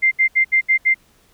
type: tone bursts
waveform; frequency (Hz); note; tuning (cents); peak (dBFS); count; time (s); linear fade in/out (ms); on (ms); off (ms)
sine; 2093; C7; 0; -11; 6; 0.02-0.945; 20; 95; 71
effects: pink hiss -56 dBFS RMS until 1.33 s